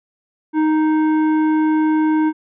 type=tone with hard clipping; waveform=sine; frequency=311.1 Hz; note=D#4; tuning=in tune; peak=-15 dBFS; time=0.53-2.33 s; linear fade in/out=50 ms; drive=10 dB; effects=resampled to 8000 Hz